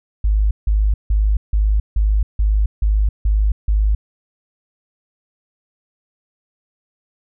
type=tone bursts; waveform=sine; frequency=51.91 Hz; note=G#1; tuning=in tune; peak=-12 dBFS; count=9; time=0.24-3.95 s; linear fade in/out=5 ms; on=270 ms; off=160 ms; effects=none